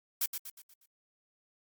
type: noise with echo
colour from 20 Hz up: blue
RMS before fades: -30 dBFS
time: 0.21-0.26 s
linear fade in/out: 5 ms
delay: 120 ms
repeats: 5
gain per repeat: -7 dB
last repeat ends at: 0.86 s
effects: Opus 48 kbps